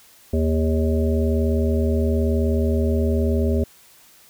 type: harmonic tone with a mistuned harmonic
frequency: 79 Hz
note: D#2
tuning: 27 cents sharp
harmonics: 1 / 3 / 5 / 7 / 8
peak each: -19 / -23 / -25 / -29 / -32 dBFS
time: 0.33-3.64 s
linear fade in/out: 5 ms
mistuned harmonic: 5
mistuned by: +23 cents
effects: white hiss -51 dBFS RMS until 4.29 s